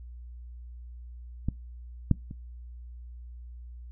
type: clicks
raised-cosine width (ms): 5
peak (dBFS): -15 / -8 / -26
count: 3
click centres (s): 1.486 / 2.113 / 2.311
effects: noise-tail reverb RT60 0.2 s tail -22 dB re dry + added 60 Hz sine -41 dBFS peak until 3.91 s